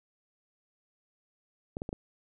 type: clicks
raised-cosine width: 2 ms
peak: -22 dBFS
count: 4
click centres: 1.769 / 1.819 / 1.891 / 1.929 s
effects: none